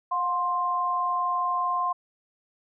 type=tone pair together; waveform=sine; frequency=718 / 1050.8 Hz; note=F5 / C6; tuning=+48 / +7 cents; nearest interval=perfect fifth; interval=659 cents; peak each=-30 / -24 dBFS; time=0.11-1.93 s; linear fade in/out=10 ms; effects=none